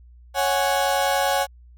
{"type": "chord", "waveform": "35% pulse", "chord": "C# suspended fourth", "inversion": "none", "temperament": "equal", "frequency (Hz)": [554.4, 740, 830.6], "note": ["C#5", "F#5", "G#5"], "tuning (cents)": [0, 0, 0], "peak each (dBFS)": -22, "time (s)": [0.34, 1.47], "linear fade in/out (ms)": 50, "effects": ["added 60 Hz sine -45 dBFS peak until 1.77 s"]}